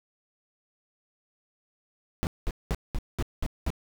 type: noise bursts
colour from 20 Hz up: brown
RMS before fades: -27 dBFS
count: 7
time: 2.23-3.703 s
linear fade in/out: 0 ms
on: 39 ms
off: 200 ms
effects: none